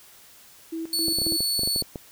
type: tone with tremolo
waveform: sine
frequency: 326.8 Hz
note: E4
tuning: 15 cents flat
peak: -28 dBFS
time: 0.72-1.37 s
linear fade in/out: 10 ms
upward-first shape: square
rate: 3.7 Hz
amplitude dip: 80%
type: tone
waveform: sawtooth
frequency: 4435 Hz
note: C#8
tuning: in tune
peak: -20 dBFS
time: 0.93-1.82 s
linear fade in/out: 2 ms
type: clicks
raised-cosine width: 2 ms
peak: -19 dBFS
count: 12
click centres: 1.083 / 1.186 / 1.218 / 1.268 / 1.322 / 1.406 / 1.593 / 1.634 / 1.675 / 1.761 / 1.823 / 1.958 s
effects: white hiss -51 dBFS RMS until 2.11 s